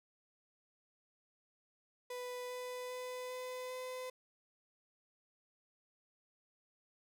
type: tone with pitch steps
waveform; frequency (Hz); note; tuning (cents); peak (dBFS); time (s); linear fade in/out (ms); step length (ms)
35% pulse; 496 / 499.2 / 502.3 / 505.5 / 508.8; B4 / B4 / B4 / B4 / C5; +7 / +19 / +29 / +40 / -48; -40; 2.1-4.1; 5; 400
effects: none